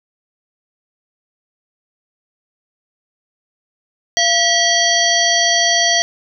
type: harmonic tone with a mistuned harmonic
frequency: 647 Hz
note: E5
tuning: 32 cents flat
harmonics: 1 / 3 / 5 / 7 / 9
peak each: -18 / -18 / -18 / -18 / -18 dBFS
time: 4.17-6.02 s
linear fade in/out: 0 ms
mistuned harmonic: 1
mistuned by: +110 cents
effects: none